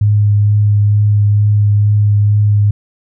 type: tone with vibrato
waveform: sine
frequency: 103.83 Hz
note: G#2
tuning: in tune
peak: -7 dBFS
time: 0.01-2.71 s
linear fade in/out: 5 ms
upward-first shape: triangle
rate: 2.2 Hz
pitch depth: 14 cents each way
effects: none